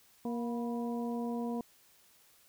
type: harmonic tone with a mistuned harmonic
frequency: 235.8 Hz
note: A#3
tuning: 20 cents sharp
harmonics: 1 / 2 / 3 / 4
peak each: -34 / -40 / -44 / -46 dBFS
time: 0.25-1.61 s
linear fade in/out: 2 ms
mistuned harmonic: 4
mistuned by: +61 cents
effects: white hiss -64 dBFS RMS until 2.48 s